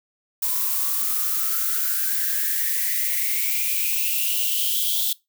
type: noise with high-pass filter sweep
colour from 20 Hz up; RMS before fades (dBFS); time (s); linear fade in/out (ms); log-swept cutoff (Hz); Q
violet; -23; 0.42-5.13; 5; 980 to 3500; 9.9
effects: noise-tail reverb RT60 0.2 s tail -21 dB re dry